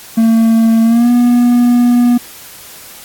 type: tone with pitch glide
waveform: triangle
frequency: 226 to 242.2 Hz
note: A3 to B3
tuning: +47 to -34 cents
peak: -4 dBFS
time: 0.17-2.18 s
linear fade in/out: 10 ms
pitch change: +119 cents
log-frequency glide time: 0.84-1.1 s
effects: white hiss -34 dBFS RMS until 3.04 s + AAC 64 kbps